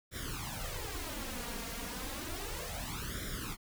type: noise with flanger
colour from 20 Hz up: pink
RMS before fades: -40 dBFS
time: 0.11-3.57 s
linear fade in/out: 50 ms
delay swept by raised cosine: 0.55 to 4.35 ms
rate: 0.32 Hz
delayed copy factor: +0.95
effects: none